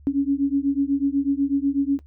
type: beating tone pair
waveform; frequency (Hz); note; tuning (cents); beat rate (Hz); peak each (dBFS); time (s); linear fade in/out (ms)
sine; 275 / 283.1; C#4 / C#4; -14 / +37; 8.1; -21; 0.07-1.99; 0
effects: noise-tail reverb RT60 0.1 s tail -17 dB re dry + added 72 Hz sine -45 dBFS peak until 2.06 s